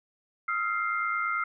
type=tone cluster; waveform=sine; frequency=1267 / 1376 / 2102 Hz; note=D#6 / F6 / C7; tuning=+31 / -26 / +7 cents; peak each=-32 / -29 / -32 dBFS; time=0.48-1.44 s; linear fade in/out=5 ms; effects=none